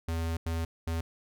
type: tone bursts at uneven times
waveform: square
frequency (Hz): 82.41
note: E2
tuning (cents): 0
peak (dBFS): -30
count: 3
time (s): 0.08-0.37 / 0.46-0.65 / 0.87-1.01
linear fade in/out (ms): 5
effects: none